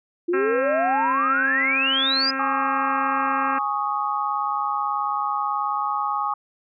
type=exponential sweep; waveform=sine; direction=up; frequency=336.2 to 5040 Hz; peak=-19 dBFS; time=0.28-2.31 s; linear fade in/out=10 ms
type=harmonic tone; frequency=267.7 Hz; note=C4; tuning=40 cents sharp; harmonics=1 / 2 / 3 / 4 / 5 / 6 / 7 / 8 / 9 / 10; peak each=-30 / -35 / -40 / -34 / -29 / -29 / -36 / -41 / -39 / -41 dBFS; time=0.33-3.59 s; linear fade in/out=10 ms
type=chord; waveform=sine; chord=Ab suspended fourth; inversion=none; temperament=just; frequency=830.6 / 1107.5 / 1245.9 Hz; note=Ab5 / Db6 / Eb6; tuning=0 / -2 / +2 cents; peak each=-26 dBFS; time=2.39-6.34 s; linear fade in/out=5 ms
effects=none